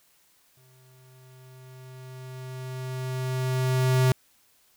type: tone with exponential growth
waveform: square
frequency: 129.1 Hz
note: C3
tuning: 23 cents flat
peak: -18 dBFS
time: 0.57-4.12 s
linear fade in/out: 2 ms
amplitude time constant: 770 ms
effects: white hiss -63 dBFS RMS until 4.76 s